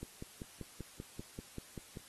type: click train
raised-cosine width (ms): 3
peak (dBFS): -30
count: 11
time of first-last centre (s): 0.03-1.972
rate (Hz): 5.15
effects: white hiss -57 dBFS RMS until 2.08 s + AAC 32 kbps